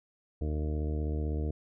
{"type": "harmonic tone", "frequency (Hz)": 75.9, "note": "D#2", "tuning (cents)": -42, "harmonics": [1, 2, 3, 4, 5, 6, 7, 8, 9], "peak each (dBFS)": [-30, -39, -43, -40, -45, -42, -54, -51, -52], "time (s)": [0.41, 1.51], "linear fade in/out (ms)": 5, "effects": []}